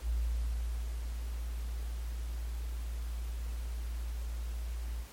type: tone with ADSR envelope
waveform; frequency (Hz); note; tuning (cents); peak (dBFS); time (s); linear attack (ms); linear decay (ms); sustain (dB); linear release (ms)
sine; 57.5; A#1; -23; -28; 0.01-5.08; 77; 850; -6; 86
effects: pink hiss -53 dBFS RMS until 5.12 s + MP3 64 kbps